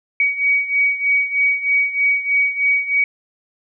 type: beating tone pair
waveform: sine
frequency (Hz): 2258 / 2261.2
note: C#7 / C#7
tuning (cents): +31 / +34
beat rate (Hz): 3.2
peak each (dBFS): -16 / -20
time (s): 0.2-3.04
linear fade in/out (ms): 2
effects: none